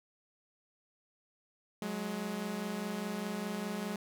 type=tone pair together; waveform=sawtooth; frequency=185 / 209.9 Hz; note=F#3 / G#3; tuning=0 / +19 cents; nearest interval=major second; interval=219 cents; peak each=-36 / -33 dBFS; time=1.82-3.96 s; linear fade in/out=2 ms; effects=none